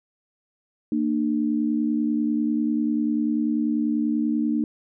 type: tone pair together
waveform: sine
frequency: 230 / 300.2 Hz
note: A#3 / D4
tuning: -23 / +38 cents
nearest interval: perfect fourth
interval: 461 cents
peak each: -23 dBFS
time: 0.92-4.64 s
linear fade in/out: 2 ms
effects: none